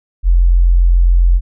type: tone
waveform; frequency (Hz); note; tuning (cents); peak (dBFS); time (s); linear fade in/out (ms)
sine; 43.65; F1; 0; -6; 0.23-1.41; 50
effects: none